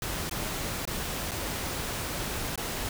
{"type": "noise with dropouts", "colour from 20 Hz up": "pink", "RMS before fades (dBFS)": -33, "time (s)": [0.02, 2.89], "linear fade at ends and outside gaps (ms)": 2, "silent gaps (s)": [[0.296, 0.311], [0.853, 0.874], [1.311, 1.316], [2.558, 2.576]], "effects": []}